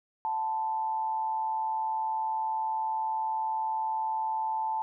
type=tone with amplitude modulation; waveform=sine; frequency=880 Hz; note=A5; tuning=in tune; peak=-25 dBFS; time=0.25-4.82 s; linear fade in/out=0 ms; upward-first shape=sine; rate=140 Hz; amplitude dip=55%; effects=none